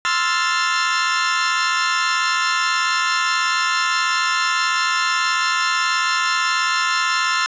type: chord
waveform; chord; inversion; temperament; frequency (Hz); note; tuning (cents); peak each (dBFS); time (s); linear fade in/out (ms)
sawtooth; F major seventh; second; equal; 1046.5 / 1318.5 / 1396.9 / 1760; C6 / E6 / F6 / A6; 0 / 0 / 0 / 0; -19; 0.05-7.46; 0
effects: resampled to 16000 Hz + 8-bit

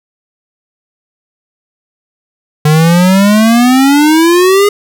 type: exponential sweep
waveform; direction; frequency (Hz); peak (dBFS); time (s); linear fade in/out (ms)
square; up; 149.4 to 415.3; -5; 2.65-4.69; 5
effects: none

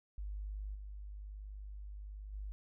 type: tone with level steps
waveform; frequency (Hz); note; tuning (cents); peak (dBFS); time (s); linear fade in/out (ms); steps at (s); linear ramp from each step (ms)
sine; 50.6; G#1; -44; -39 / -44 / -40; 0.18-2.52; 0; 0.74 / 2.32; 20
effects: none

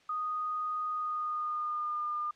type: tone with pitch glide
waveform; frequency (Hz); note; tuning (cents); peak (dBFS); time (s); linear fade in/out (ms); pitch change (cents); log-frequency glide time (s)
sine; 1240 to 1207.5; D#6 to D6; -6 to +48; -31; 0.09-2.31; 5; -46; 0.91-2.07
effects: white hiss -63 dBFS RMS until 2.35 s + low-pass 4000 Hz 12 dB/octave

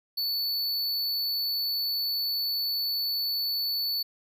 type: tone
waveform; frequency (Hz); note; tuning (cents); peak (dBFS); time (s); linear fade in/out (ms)
square; 4465; C#8; +12; -27; 0.17-4.03; 10
effects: none

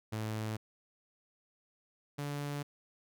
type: tone pair in turn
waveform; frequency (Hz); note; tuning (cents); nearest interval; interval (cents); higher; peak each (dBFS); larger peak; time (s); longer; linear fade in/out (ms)
sawtooth; 109 / 144.28; A2 / D3; -16 / -30; perfect fourth; 486; second; -31 / -32; first; 0.12-0.57 / 2.18-2.63; neither; 10
effects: none

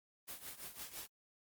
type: noise with tremolo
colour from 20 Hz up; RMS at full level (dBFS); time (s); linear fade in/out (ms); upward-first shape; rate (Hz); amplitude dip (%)
white; -45; 0.27-1.08; 20; triangle; 5.9; 85
effects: Opus 24 kbps

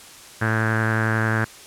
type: tone with low-pass filter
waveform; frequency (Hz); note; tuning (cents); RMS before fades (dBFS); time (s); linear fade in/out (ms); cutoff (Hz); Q
sawtooth; 111.1; A2; +17; -21; 0.41-1.45; 10; 1600; 7.6
effects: white hiss -43 dBFS RMS until 1.66 s + low-pass 10000 Hz 12 dB/octave

